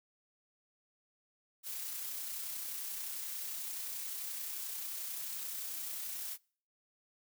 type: noise with amplitude modulation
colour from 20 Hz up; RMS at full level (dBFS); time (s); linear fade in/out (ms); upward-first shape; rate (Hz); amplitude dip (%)
blue; -40; 1.63-6.38; 50; sine; 31.4; 25
effects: noise-tail reverb RT60 0.5 s tail -26 dB re dry